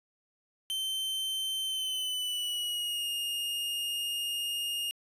45% pulse tone with pitch glide, 3098 to 2841 Hz, G7 to F7, -21 to +29 cents, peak -31 dBFS, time 0.7-4.91 s, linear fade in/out 0 ms, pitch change -150 cents, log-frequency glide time 1.64-3.09 s, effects resampled to 32000 Hz

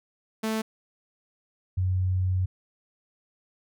sawtooth / sine tone pair in turn, 220 / 92.5 Hz, A3 / F#2, 0 / 0 cents, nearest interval octave + minor third, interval 1500 cents, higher first, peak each -22 dBFS, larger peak neither, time 0.43-0.62 / 1.77-2.46 s, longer second, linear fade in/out 10 ms, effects none

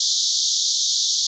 white band-pass noise, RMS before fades -21 dBFS, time 0-1.27 s, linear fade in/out 5 ms, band 3400 to 6700 Hz, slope 96 dB/octave, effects none

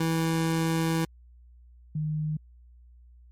25% pulse / sine tone pair in turn, 163.2 / 153.58 Hz, E3 / D#3, -17 / -22 cents, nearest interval minor second, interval 105 cents, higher first, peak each -20 / -26 dBFS, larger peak first, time 0-1.05 / 1.95-2.37 s, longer first, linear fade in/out 5 ms, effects added 60 Hz sine -50 dBFS peak until 3.31 s + MP3 64 kbps

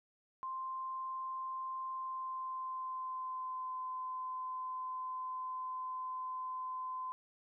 sine tone with pitch glide, 1046.5 to 1027.3 Hz, C6 to C6, 0 to -32 cents, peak -38 dBFS, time 0.43-7.12 s, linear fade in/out 0 ms, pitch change -32 cents, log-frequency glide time 1.9-3.76 s, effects none

